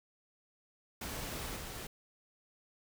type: noise with level steps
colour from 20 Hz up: pink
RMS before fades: -41 / -44 dBFS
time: 1.01-1.87 s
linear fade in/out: 5 ms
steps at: 1.55 s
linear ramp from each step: 20 ms
effects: none